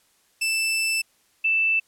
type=tone pair in turn; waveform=sawtooth / sine; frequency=2649 / 2649 Hz; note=E7 / E7; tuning=+8 / +8 cents; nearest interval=unison; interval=0 cents; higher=neither; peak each=-18 dBFS; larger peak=neither; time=0.41-1.02 / 1.44-1.8 s; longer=first; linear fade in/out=10 ms; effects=white hiss -63 dBFS RMS until 1.87 s + low-pass 12000 Hz 12 dB/octave